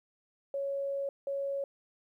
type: tone bursts at uneven times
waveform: sine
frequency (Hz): 555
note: C#5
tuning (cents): +2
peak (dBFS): -31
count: 2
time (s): 0.54-1.09 / 1.27-1.64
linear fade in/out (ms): 2
effects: 12-bit